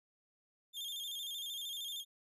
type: tone with vibrato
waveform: 40% pulse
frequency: 3400 Hz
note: G#7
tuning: 40 cents sharp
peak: -39 dBFS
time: 0.73-2.05 s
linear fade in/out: 50 ms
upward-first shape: square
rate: 13 Hz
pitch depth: 77 cents each way
effects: none